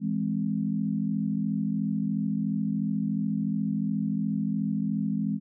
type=chord; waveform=sine; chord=E augmented; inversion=none; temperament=equal; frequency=164.81 / 207.7 / 261.6 Hz; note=E3 / G#3 / B#3; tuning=0 / 0 / 0 cents; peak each=-31 / -27 / -32 dBFS; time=0-5.4 s; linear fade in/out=50 ms; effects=none